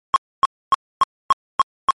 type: tone bursts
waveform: triangle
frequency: 1082 Hz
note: C#6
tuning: 42 cents flat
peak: -7 dBFS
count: 7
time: 0.14-1.907 s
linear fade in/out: 0 ms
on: 21 ms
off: 270 ms
effects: MP3 48 kbps